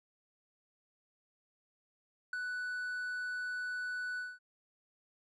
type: tone with ADSR envelope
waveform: triangle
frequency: 1486 Hz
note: F#6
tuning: 7 cents sharp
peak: -30 dBFS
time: 2.33-4.39 s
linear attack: 3 ms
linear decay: 8 ms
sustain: -4 dB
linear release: 210 ms
effects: resampled to 24000 Hz